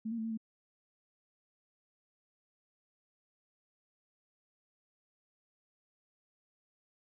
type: tone with pitch steps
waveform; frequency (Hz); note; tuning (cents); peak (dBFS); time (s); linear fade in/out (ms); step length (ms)
sine; 220.6 / 231.9 / 221.5 / 226.2 / 221.4; A3 / A#3 / A3 / A3 / A3; +5 / -9 / +12 / +48 / +11; -34; 0.05-0.375; 10; 65
effects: none